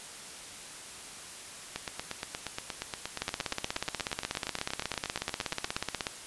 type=two click trains; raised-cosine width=0.2 ms; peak=-13 / -16 dBFS; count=48 / 35; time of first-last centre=3.22-6.068 / 1.76-5.765 s; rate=16.5 / 8.49 Hz; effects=white hiss -45 dBFS RMS until 6.26 s + resampled to 24000 Hz